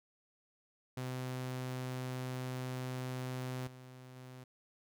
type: tone with level steps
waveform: sawtooth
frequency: 127.9 Hz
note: C3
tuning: 39 cents flat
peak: -34 / -47 / -45 dBFS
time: 0.97-4.44 s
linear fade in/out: 5 ms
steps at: 3.67 / 4.16 s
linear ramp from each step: 2 ms
effects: none